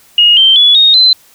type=tone with pitch steps; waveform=sine; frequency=2870 / 3130 / 3413 / 3722 / 4059 Hz; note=F7 / G7 / G#7 / A#7 / B7; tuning=+47 / -3 / +47 / -3 / +47 cents; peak=-3 dBFS; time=0.18-1.13 s; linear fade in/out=2 ms; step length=190 ms; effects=white hiss -45 dBFS RMS until 1.34 s